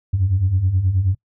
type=beating tone pair; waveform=sine; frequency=87.31 / 96.71 Hz; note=F2 / G2; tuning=0 / -23 cents; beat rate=9.4 Hz; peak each=-21 / -15 dBFS; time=0.13-1.15 s; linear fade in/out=10 ms; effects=noise-tail reverb RT60 0.1 s tail -23 dB re dry + tanh soft clip ceiling -9 dBFS